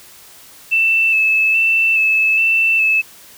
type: tone with vibrato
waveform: sine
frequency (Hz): 2637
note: E7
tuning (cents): 0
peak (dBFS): -11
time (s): 0.71-3.02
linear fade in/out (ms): 20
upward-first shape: square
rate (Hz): 1.2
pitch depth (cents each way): 19
effects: white hiss -42 dBFS RMS until 3.37 s